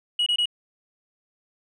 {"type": "tone bursts", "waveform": "sine", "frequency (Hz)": 2909, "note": "F#7", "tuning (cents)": -30, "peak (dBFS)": -17, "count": 3, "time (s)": [0.19, 0.457], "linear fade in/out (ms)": 5, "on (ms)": 73, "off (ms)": 24, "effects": ["tanh soft clip ceiling -18 dBFS"]}